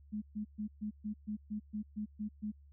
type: tone bursts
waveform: sine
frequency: 211.3 Hz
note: G#3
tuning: 30 cents sharp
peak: -35 dBFS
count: 11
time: 0.12-2.52 s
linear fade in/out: 20 ms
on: 100 ms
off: 130 ms
effects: added 71 Hz sine -56 dBFS peak until 2.72 s

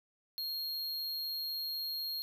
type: tone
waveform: square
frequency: 4252 Hz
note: C8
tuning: 27 cents sharp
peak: -36 dBFS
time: 0.38-2.22 s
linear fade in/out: 0 ms
effects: none

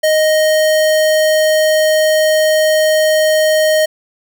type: tone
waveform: square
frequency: 622.3 Hz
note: D#5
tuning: in tune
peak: -10 dBFS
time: 0.03-3.86 s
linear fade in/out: 10 ms
effects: none

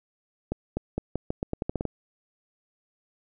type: accelerating click train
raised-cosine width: 2 ms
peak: -14 dBFS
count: 12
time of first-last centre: 0.52-1.853 s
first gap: 250 ms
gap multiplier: 0.84
effects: none

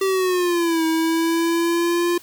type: linear two-way sweep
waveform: square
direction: down then up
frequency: 389.2 to 321.7 to 348.8 Hz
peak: -18 dBFS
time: 0.01-2.18 s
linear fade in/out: 5 ms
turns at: 0.85 s
effects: white hiss -46 dBFS RMS until 2.22 s

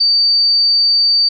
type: tone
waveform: sine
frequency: 4610 Hz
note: D8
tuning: 33 cents flat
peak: -9 dBFS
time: 0-1.29 s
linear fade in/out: 10 ms
effects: none

